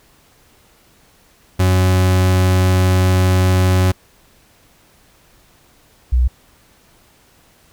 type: tone pair in turn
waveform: 40% pulse / sine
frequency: 92.5 / 61.74 Hz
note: F#2 / B1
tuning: 0 / 0 cents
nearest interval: perfect fifth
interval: 700 cents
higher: first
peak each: -10 dBFS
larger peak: neither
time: 1.59-3.92 / 6.12-6.28 s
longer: first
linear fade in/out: 10 ms
effects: pink hiss -52 dBFS RMS until 7.72 s